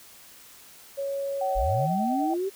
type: tone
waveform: sine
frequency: 554.4 Hz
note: C#5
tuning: in tune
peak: -27 dBFS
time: 0.97-1.87 s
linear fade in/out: 20 ms
type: tone with pitch glide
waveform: sine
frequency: 760 to 765.7 Hz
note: F#5 to G5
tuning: +46 to -41 cents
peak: -26 dBFS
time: 1.41-2.34 s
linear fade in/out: 5 ms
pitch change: +13 cents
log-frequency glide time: 1.77-1.93 s
type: tone with tremolo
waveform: sine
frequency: 634 Hz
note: D#5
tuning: 32 cents sharp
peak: -33 dBFS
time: 1.48-2.39 s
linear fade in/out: 50 ms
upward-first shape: sine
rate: 9.7 Hz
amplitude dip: 90%
type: linear sweep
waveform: sine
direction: up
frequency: 34.9 to 400 Hz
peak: -25 dBFS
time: 1.55-2.5 s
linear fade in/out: 20 ms
effects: white hiss -50 dBFS RMS until 2.55 s